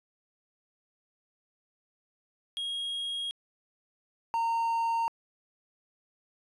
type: tone pair in turn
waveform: triangle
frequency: 3275 / 919 Hz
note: G#7 / A#5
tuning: -25 / -25 cents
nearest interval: octave + minor seventh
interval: 2200 cents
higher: first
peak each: -30 / -24 dBFS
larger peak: second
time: 2.57-3.31 / 4.34-5.08 s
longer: neither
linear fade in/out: 0 ms
effects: resampled to 32000 Hz